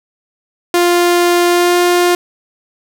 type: tone with pitch glide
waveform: sawtooth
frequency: 349.8 to 353 Hz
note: F4 to F4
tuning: +3 to +19 cents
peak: -5 dBFS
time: 0.74-2.15 s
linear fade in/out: 2 ms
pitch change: +16 cents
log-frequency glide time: 1.48-1.77 s
effects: none